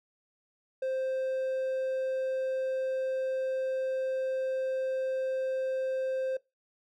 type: tone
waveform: triangle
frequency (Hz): 524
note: C5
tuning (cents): +2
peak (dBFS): -27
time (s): 0.82-6.37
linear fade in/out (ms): 5
effects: noise-tail reverb RT60 0.2 s tail -20 dB re dry